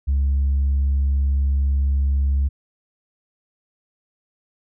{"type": "tone", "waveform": "sine", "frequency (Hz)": 69, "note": "C#2", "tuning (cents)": -7, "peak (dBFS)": -14, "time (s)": [0.07, 2.49], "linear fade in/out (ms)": 20, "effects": ["tanh soft clip ceiling -14 dBFS"]}